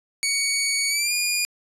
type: tone with pitch glide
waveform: 15% pulse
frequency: 2242 to 2431 Hz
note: C#7 to D#7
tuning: +19 to -41 cents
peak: -14 dBFS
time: 0.23-1.45 s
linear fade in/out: 0 ms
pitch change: +140 cents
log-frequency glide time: 0.88-1.13 s
effects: resampled to 32000 Hz